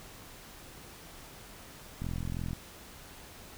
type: click train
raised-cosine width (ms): 5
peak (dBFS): -24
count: 23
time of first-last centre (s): 2.02-2.532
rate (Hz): 43
effects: pink hiss -50 dBFS RMS until 3.57 s